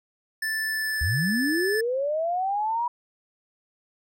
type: tone with pitch glide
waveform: square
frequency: 1760 to 1744.8 Hz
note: A6 to A6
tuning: 0 to -15 cents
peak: -26 dBFS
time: 0.42-1.81 s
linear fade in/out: 5 ms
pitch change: -15 cents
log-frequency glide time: 0.56-1.04 s
type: linear sweep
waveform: sine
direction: up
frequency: 62.3 to 974 Hz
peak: -23 dBFS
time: 1.01-2.88 s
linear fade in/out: 5 ms
effects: none